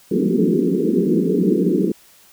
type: band-pass noise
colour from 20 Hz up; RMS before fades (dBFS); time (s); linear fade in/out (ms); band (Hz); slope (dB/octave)
pink; -17; 0.11-1.92; 5; 170 to 450; 96
effects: white hiss -50 dBFS RMS until 2.32 s